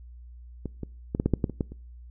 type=clicks; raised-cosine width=3 ms; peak=-19 / -20 / -14 / -11 / -9 / -8 / -10 / -21 / -13 / -28 dBFS; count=10; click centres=0.657 / 0.833 / 1.149 / 1.199 / 1.26 / 1.337 / 1.442 / 1.497 / 1.608 / 1.72 s; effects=noise-tail reverb RT60 0.5 s tail -25 dB re dry + added 60 Hz sine -43 dBFS peak until 2.1 s